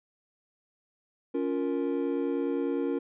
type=chord; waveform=triangle; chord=Bb minor; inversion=first; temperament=just; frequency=279.7 / 349.6 / 466.2 Hz; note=Db4 / F4 / Bb4; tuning=+16 / +2 / 0 cents; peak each=-28 / -30 / -30 dBFS; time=1.34-2.99 s; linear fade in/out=10 ms; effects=resampled to 8000 Hz